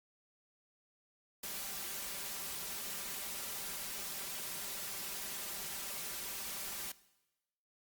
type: noise with comb filter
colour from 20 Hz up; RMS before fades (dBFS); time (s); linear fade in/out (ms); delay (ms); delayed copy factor
white; -42; 1.43-6.92; 5; 5.1; +0.55
effects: noise-tail reverb RT60 1.0 s tail -19 dB re dry + Opus 48 kbps